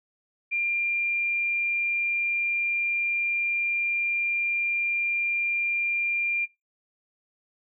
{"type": "tone", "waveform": "sine", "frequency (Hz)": 2390, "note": "D7", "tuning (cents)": 30, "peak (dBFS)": -24, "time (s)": [0.51, 6.46], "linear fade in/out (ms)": 20, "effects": ["noise-tail reverb RT60 0.2 s tail -18 dB re dry"]}